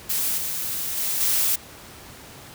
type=noise with level steps; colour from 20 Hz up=blue; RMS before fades=-24 / -28 / -25 / -21 dBFS; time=0.09-1.56 s; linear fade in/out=10 ms; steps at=0.37 / 0.97 / 1.2 s; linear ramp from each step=10 ms; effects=pink hiss -43 dBFS RMS until 2.54 s + high-pass 60 Hz 12 dB/octave